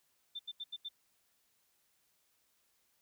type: tone bursts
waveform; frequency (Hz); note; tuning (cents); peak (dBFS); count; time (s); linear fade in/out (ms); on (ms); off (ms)
sine; 3559; A7; +19; -39; 5; 0.35-0.889; 10; 43; 81
effects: white hiss -75 dBFS RMS until 3.01 s